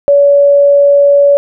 sine tone, 568 Hz, C#5, 42 cents sharp, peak -3 dBFS, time 0.08-1.37 s, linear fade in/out 0 ms, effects none

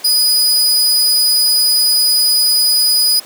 sawtooth tone, 4955 Hz, D#8, 8 cents flat, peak -7 dBFS, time 0.04-3.2 s, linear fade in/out 10 ms, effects pink hiss -36 dBFS RMS until 3.25 s + high-pass 400 Hz 12 dB/octave

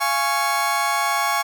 30% pulse chord, Db major, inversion first, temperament just, 693 / 831.5 / 1108.7 Hz, F5 / Ab5 / Db6, -14 / +2 / 0 cents, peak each -24 / -21 / -19 dBFS, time 0-1.43 s, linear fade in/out 20 ms, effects none

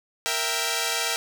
5% pulse chord, E diminished, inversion second, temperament equal, 466.2 / 659.3 / 784 Hz, Bb4 / E5 / G5, 0 / 0 / 0 cents, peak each -17 dBFS, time 0.26-1.16 s, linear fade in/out 0 ms, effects none

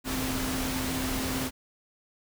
sine tone in noise, 260 Hz, C4, 11 cents flat, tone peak -32 dBFS, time 0.04-1.51 s, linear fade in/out 50 ms, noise pink, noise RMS -32 dBFS, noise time 0.04-1.51 s, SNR -3 dB, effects none

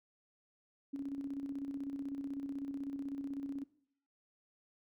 sine tone with tremolo, 277.9 Hz, C#4, 4 cents sharp, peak -36 dBFS, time 0.93-3.64 s, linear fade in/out 10 ms, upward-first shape square, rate 16 Hz, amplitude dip 50%, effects noise-tail reverb RT60 0.6 s tail -19 dB re dry

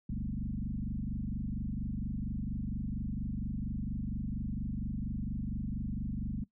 sine tone with frequency modulation, 130.81 Hz, C3, in tune, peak -33 dBFS, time 0.09-6.44 s, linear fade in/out 5 ms, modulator 24.3 Hz, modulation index 4.5, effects noise-tail reverb RT60 0.1 s tail -19 dB re dry

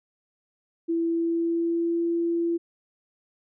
sine tone with pitch glide, 333.1 to 338.3 Hz, E4 to E4, +18 to +45 cents, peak -22 dBFS, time 0.88-2.58 s, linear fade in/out 20 ms, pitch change +27 cents, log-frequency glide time 1.08-2.03 s, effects none

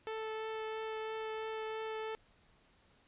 sawtooth tone with vibrato, 439.3 Hz, A4, 3 cents flat, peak -34 dBFS, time 0.07-2.15 s, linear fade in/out 0 ms, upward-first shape triangle, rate 3 Hz, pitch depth 9 cents each way, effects pink hiss -68 dBFS RMS until 3.07 s + resampled to 8000 Hz

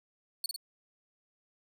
sawtooth tone with echo, 4433 Hz, C#8, 1 cent flat, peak -28 dBFS, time 0.44-0.46 s, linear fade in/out 2 ms, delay 51 ms, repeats 2, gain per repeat -3 dB, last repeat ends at 0.562 s, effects none

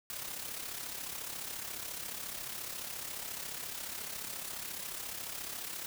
white noise with amplitude modulation, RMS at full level -39 dBFS, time 0.1-5.86 s, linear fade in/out 0 ms, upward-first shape sine, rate 34.3 Hz, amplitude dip 55%, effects none

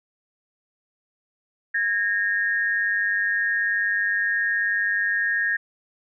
sine tone pair together, 1642 / 1843.1 Hz, G#6 / A#6, -20 / -20 cents, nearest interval major second, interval 200 cents, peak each -23 dBFS, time 1.74-5.57 s, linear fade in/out 10 ms, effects none

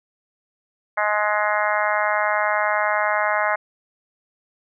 harmonic tone, 210 Hz, G#3, 19 cents sharp, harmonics 3 / 4 / 5 / 6 / 7 / 8 / 9 / 10, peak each -24 / -25 / -26 / -27 / -27 / -28 / -29 / -29 dBFS, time 0.97-3.56 s, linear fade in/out 10 ms, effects none

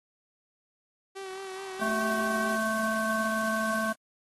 sawtooth tone with vibrato, 383 Hz, G4, 40 cents flat, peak -33 dBFS, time 1.15-2.57 s, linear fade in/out 20 ms, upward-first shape sine, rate 4.7 Hz, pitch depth 32 cents each way
white noise, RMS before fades -41 dBFS, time 1.78-3.95 s, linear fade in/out 50 ms
harmonic tone, 220 Hz, A3, in tune, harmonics 1 / 3 / 5 / 7, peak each -32 / -32 / -32 / -32 dBFS, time 1.81-3.93 s, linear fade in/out 10 ms
effects AAC 32 kbps

